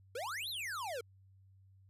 square exponential two-way sweep, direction up then down, 440 to 4291 to 440 Hz, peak -39 dBFS, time 0.15-1.01 s, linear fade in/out 5 ms, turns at 0.49 s, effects added 96 Hz sine -60 dBFS peak until 1.89 s + resampled to 32000 Hz

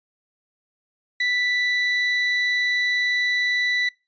35% pulse tone, 1975.5 Hz, B6, in tune, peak -18 dBFS, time 1.2-3.89 s, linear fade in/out 5 ms, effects noise-tail reverb RT60 0.3 s tail -25 dB re dry + resampled to 16000 Hz

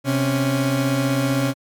30% pulse tone pair together, 130.82 / 277.2 Hz, C3 / C#4, 0 / 0 cents, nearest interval octave + minor second, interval 1300 cents, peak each -18 dBFS, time 0.04-1.54 s, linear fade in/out 50 ms, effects MP3 96 kbps

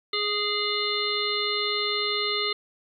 harmonic tone with a mistuned harmonic, 415.3 Hz, G#4, in tune, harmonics 1 / 3 / 5 / 7 / 9 / 10, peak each -31 / -32 / -31 / -34 / -30 / -30 dBFS, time 0.13-2.53 s, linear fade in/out 5 ms, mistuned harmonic 9, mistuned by -66 cents, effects 10-bit

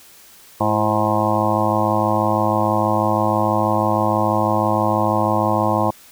harmonic tone with a mistuned harmonic, 106.2 Hz, G#2, 39 cents sharp, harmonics 1 / 2 / 3 / 5 / 6 / 7 / 8 / 9 / 10, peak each -24 / -24 / -24 / -24 / -24 / -24 / -24 / -24 / -24 dBFS, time 0.6-5.91 s, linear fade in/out 10 ms, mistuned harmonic 3, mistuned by +60 cents, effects white hiss -46 dBFS RMS until 6.11 s

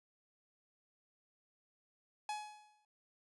45% pulse tone with exponential decay, 844 Hz, G#5, 28 cents sharp, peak -36 dBFS, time 2.29-2.85 s, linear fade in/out 2 ms, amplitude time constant 120 ms, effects resampled to 24000 Hz

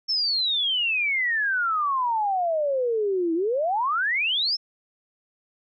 sine exponential two-way sweep, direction down then up, 5420 to 320.5 to 5420 Hz, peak -21 dBFS, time 0.08-4.57 s, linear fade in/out 20 ms, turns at 3.34 s, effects none

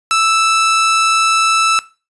sawtooth tone, 1318.5 Hz, E6, in tune, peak -7 dBFS, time 0.11-1.79 s, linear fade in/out 0 ms, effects noise-tail reverb RT60 0.3 s tail -18 dB re dry + resampled to 24000 Hz

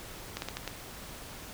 slowing click train, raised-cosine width 0.2 ms, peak -17 dBFS, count 5, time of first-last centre 0.37-0.677 s, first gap 51 ms, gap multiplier 1.28, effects pink hiss -45 dBFS RMS until 1.53 s

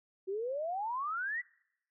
sine exponential sweep, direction up, 370 to 2006 Hz, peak -33 dBFS, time 0.27-1.42 s, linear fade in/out 20 ms, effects noise-tail reverb RT60 0.8 s tail -25 dB re dry

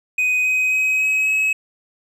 triangle tone with pitch steps, 2501 / 2517 / 2533 / 2549 / 2565 Hz, D#7 / D#7 / D#7 / D#7 / E7, +8 / +19 / +30 / +41 / -48 cents, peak -14 dBFS, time 0.18-1.53 s, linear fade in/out 5 ms, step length 270 ms, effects none

